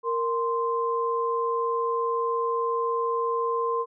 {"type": "tone pair together", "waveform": "sine", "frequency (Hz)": [464.5, 1042.8], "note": ["A#4", "C6"], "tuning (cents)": [-6, -6], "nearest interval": "octave + major second", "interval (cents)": 1400, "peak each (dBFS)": -26, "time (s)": [0.03, 3.86], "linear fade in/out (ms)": 50, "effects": []}